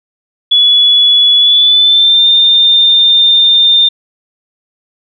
sine tone with pitch glide, 3408 to 3611 Hz, G#7 to A7, +44 to +44 cents, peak -4 dBFS, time 0.51-3.89 s, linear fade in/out 10 ms, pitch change +100 cents, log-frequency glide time 1.38-2.26 s, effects none

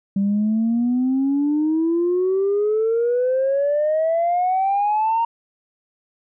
sine exponential sweep, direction up, 195.1 to 932.3 Hz, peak -15 dBFS, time 0.16-5.25 s, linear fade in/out 5 ms, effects tanh soft clip ceiling -13 dBFS

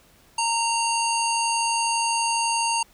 harmonic tone, 923 Hz, A#5, 17 cents flat, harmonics 1 / 3 / 5 / 7 / 9 / 10, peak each -23 / -28 / -30 / -31 / -33 / -33 dBFS, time 0.38-2.83 s, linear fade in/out 5 ms, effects pink hiss -56 dBFS RMS until 2.93 s

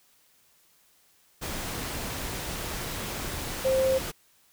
sine tone in noise, 527 Hz, C5, 12 cents sharp, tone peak -21 dBFS, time 3.64-3.99 s, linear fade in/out 20 ms, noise pink, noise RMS -34 dBFS, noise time 1.41-4.12 s, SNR +10 dB, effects white hiss -63 dBFS RMS until 4.52 s

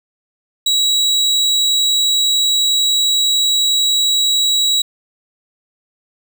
35% pulse tone, 3883 Hz, B7, 30 cents flat, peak -10 dBFS, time 0.66-4.82 s, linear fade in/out 5 ms, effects none

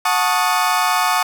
35% pulse chord, D# half-diminished seventh, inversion first, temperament equal with one note detuned, 729.4 / 880 / 1108.7 / 1244.5 Hz, F#5 / A5 / C#6 / D#6, -25 / 0 / 0 / 0 cents, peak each -19 dBFS, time 0.05-1.23 s, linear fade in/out 5 ms, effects none

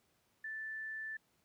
sine tone, 1760 Hz, A6, in tune, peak -40 dBFS, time 0.44-1.17 s, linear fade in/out 5 ms, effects pink hiss -75 dBFS RMS until 1.44 s + high-pass 80 Hz 12 dB/octave

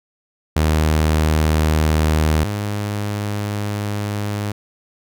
sawtooth tone pair in turn, 77.78 / 103.32 Hz, D#2 / G#2, 0 / -8 cents, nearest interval perfect fourth, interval 492 cents, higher second, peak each -10 / -17 dBFS, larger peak first, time 0.56-2.44 / 2.44-4.52 s, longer second, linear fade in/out 5 ms, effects none

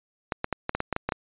clicks, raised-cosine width 0.5 ms, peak -11 dBFS, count 10, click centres 0.322 / 0.444 / 0.527 / 0.694 / 0.75 / 0.804 / 0.927 / 0.964 / 1.09 / 1.122 s, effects resampled to 8000 Hz

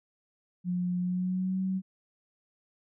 sine tone with pitch glide, 178.8 to 188.78 Hz, F3 to F#3, +41 to +35 cents, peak -27 dBFS, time 0.64-1.82 s, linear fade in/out 50 ms, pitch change +94 cents, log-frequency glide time 0.99-1.6 s, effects none

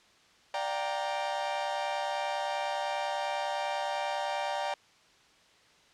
40% pulse chord, G minor seventh, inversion second, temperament equal with one note detuned, 587.3 / 714 / 784 / 932.3 Hz, D5 / F5 / G5 / Bb5, 0 / +38 / 0 / 0 cents, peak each -35 / -39 / -34 / -35 dBFS, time 0.54-4.74 s, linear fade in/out 2 ms, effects white hiss -61 dBFS RMS until 5.93 s + low-pass 5000 Hz 12 dB/octave

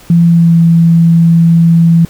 sine tone with pitch glide, 169.5 to 166.88 Hz, E3 to E3, +49 to +22 cents, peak -3 dBFS, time 0.1-2.05 s, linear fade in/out 2 ms, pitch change -27 cents, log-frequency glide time 0.24-0.58 s, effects pink hiss -38 dBFS RMS until 2.09 s

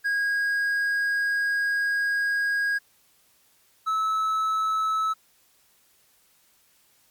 triangle tone pair in turn, 1639 / 1300.9 Hz, G#6 / E6, -23 / -23 cents, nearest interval major third, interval 400 cents, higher first, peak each -20 dBFS, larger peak neither, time 0.04-2.79 / 3.86-5.14 s, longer first, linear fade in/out 20 ms, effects white hiss -62 dBFS RMS until 7.1 s + MP3 96 kbps

